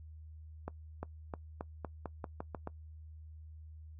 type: accelerating click train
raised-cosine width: 1 ms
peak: -25 dBFS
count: 10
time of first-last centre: 0.68-2.674 s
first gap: 350 ms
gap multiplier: 0.88
effects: noise-tail reverb RT60 0.1 s tail -21 dB re dry + added 78 Hz sine -48 dBFS peak until 3.99 s